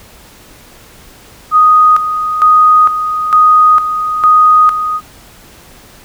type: tone with tremolo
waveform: sine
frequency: 1244.5 Hz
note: D#6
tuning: in tune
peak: -3 dBFS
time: 1.51-5.01 s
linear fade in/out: 50 ms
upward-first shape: square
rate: 1.1 Hz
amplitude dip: 65%
effects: pink hiss -39 dBFS RMS until 6.04 s